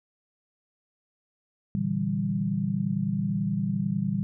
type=chord; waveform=sine; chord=E half-diminished seventh; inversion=second; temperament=equal; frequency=116.54 / 146.83 / 164.81 / 196 Hz; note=Bb2 / D3 / E3 / G3; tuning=0 / 0 / 0 / 0 cents; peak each=-33 / -32 / -31 / -27 dBFS; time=1.75-4.23 s; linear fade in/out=0 ms; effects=none